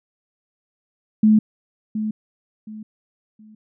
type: tone with echo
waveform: sine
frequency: 215.4 Hz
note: A3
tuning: 37 cents flat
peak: -10 dBFS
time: 1.23-1.39 s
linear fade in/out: 5 ms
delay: 720 ms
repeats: 3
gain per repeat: -11 dB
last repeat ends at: 3.55 s
effects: none